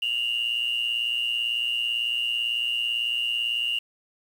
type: tone pair together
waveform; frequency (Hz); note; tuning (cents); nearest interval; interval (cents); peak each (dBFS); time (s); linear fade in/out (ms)
sine; 2788 / 2906; F7 / F#7; -4 / -32; minor second; 72; -25 / -26; 0.02-3.79; 5
effects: tanh soft clip ceiling -18 dBFS + 8-bit